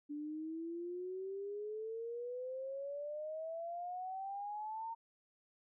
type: exponential sweep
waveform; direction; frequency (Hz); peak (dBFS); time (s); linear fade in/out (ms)
sine; up; 290.7 to 920; -40; 0.09-4.95; 20
effects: none